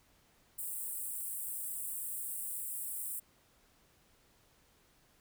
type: high-pass noise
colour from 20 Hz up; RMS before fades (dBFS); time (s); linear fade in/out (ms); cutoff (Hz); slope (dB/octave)
pink; -40; 0.58-3.2; 10; 8000; 96
effects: pink hiss -68 dBFS RMS until 5.2 s